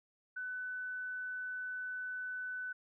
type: tone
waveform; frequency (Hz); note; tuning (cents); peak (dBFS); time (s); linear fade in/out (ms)
sine; 1500; F#6; +23; -38; 0.36-2.73; 10
effects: none